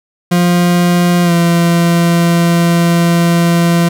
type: tone with pitch glide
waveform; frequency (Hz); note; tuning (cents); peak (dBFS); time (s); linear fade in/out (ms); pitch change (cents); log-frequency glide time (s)
40% pulse; 175.4 to 170.51; F3 to F3; +8 to -41; -7; 0.31-3.89; 10; -49; 1.23-1.32
effects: none